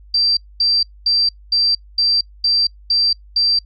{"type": "tone bursts", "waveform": "sine", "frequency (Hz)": 4699, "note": "D8", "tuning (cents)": 0, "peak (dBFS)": -12, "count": 8, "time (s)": [0.14, 3.59], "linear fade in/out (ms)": 5, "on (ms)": 230, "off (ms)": 230, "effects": ["noise-tail reverb RT60 0.1 s tail -26 dB re dry", "added 50 Hz sine -40 dBFS peak until 3.65 s"]}